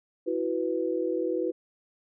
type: chord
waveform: sine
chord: E suspended second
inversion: none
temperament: equal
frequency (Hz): 329.6 / 370 / 493.9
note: E4 / F#4 / B4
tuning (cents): 0 / 0 / 0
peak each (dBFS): -30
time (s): 0.26-1.52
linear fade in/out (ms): 20
effects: none